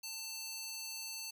square tone with high-pass filter, 891 Hz, A5, 22 cents sharp, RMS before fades -44 dBFS, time 0.03-1.31 s, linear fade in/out 10 ms, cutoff 4300 Hz, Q 1.2, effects none

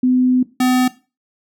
sine / square tone pair in turn, 253.2 / 253.2 Hz, B3 / B3, +43 / +43 cents, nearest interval unison, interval 0 cents, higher neither, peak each -11 / -13 dBFS, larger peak first, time 0.03-0.43 / 0.6-0.88 s, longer first, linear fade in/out 5 ms, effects noise-tail reverb RT60 0.3 s tail -17 dB re dry

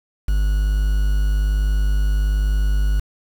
triangle tone with quantisation, 50.6 Hz, G#1, 44 cents flat, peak -13 dBFS, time 0.28-3 s, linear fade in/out 5 ms, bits 6, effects none

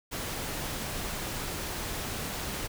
pink noise, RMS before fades -35 dBFS, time 0.11-2.68 s, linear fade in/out 20 ms, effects none

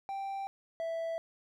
triangle tone pair in turn, 784 / 659.3 Hz, G5 / E5, 0 / 0 cents, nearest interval minor third, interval 300 cents, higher first, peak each -33 / -31 dBFS, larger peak second, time 0.09-0.47 / 0.8-1.18 s, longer neither, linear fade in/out 0 ms, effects none

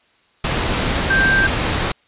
sine tone in noise, 1573 Hz, G6, 6 cents sharp, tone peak -13 dBFS, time 1.1-1.47 s, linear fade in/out 5 ms, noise pink, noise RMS -19 dBFS, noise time 0.44-1.92 s, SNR +3 dB, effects white hiss -57 dBFS RMS until 2.07 s + resampled to 8000 Hz

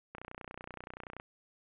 click train, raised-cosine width 0.5 ms, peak -28 dBFS, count 33, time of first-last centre 0.15-1.199 s, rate 30.5 Hz, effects resampled to 8000 Hz + 11-bit

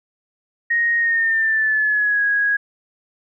sine tone with pitch glide, 1869 to 1655.5 Hz, A#6 to G#6, +4 to -6 cents, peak -15 dBFS, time 0.7-2.57 s, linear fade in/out 10 ms, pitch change -210 cents, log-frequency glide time 0.98-2.23 s, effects none

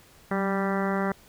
harmonic tone with a mistuned harmonic, 196 Hz, G3, in tune, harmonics 1 / 2 / 3 / 4 / 5 / 6 / 7 / 8 / 9 / 10, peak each -27 / -31 / -33 / -34 / -37 / -36 / -36 / -39 / -40 / -39 dBFS, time 0.31-1.12 s, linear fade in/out 2 ms, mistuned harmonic 1, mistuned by -39 cents, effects pink hiss -55 dBFS RMS until 1.28 s

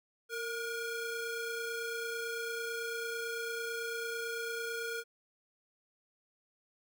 40% pulse ring-modulated tone, 949 Hz, A#5, 31 cents sharp, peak -32 dBFS, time 0.29-5.04 s, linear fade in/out 50 ms, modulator 489 Hz, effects none

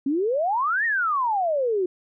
sine exponential two-way sweep, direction up then down, 262 to 1895 to 351.8 Hz, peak -20 dBFS, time 0.06-1.86 s, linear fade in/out 5 ms, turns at 0.85 s, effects none

